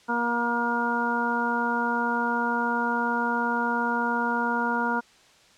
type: harmonic tone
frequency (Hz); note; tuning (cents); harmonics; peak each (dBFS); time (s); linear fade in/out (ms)
237.2; A#3; +30; 1 / 2 / 3 / 4 / 5 / 6; -29 / -33 / -35 / -27 / -38 / -28; 0.08-5.01; 20
effects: white hiss -56 dBFS RMS until 5.57 s + low-pass 6000 Hz 12 dB/octave